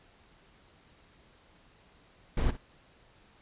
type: noise with echo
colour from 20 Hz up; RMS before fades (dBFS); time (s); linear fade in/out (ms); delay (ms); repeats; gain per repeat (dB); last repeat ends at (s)
brown; -26; 2.37-2.51; 5; 59; 1; -14; 2.569
effects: pink hiss -61 dBFS RMS until 3.41 s + resampled to 8000 Hz